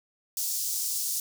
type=high-pass noise; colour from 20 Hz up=pink; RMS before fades=-30 dBFS; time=0.37-1.2 s; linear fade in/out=2 ms; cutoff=5400 Hz; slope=24 dB/octave; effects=none